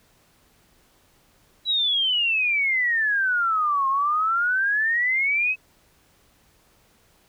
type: exponential two-way sweep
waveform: sine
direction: down then up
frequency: 3951 to 1064 to 2589 Hz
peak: -19 dBFS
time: 1.65-5.56 s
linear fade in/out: 50 ms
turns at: 3.88 s
effects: pink hiss -60 dBFS RMS until 7.28 s